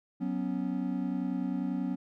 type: chord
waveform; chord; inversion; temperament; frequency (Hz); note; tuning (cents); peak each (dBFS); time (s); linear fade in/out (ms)
triangle; F# suspended fourth; none; equal; 185 / 246.9 / 277.2; F#3 / B3 / C#4; 0 / 0 / 0; -32; 0.2-1.96; 20
effects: none